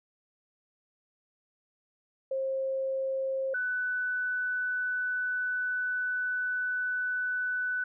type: tone pair in turn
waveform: sine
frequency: 533 / 1494.5 Hz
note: C5 / F#6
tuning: +32 / +17 cents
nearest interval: octave + tritone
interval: 1785 cents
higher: second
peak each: -28 dBFS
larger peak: neither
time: 2.31-3.54 / 3.54-7.84 s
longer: second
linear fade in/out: 5 ms
effects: none